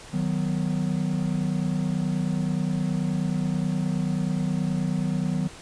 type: chord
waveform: triangle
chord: B major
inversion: first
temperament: equal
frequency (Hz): 155.56 / 185 / 246.9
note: D#3 / F#3 / B3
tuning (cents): 0 / 0 / 0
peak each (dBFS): -25 / -24 / -29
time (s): 0.13-5.48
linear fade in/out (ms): 10
effects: pink hiss -44 dBFS RMS until 5.61 s + resampled to 22050 Hz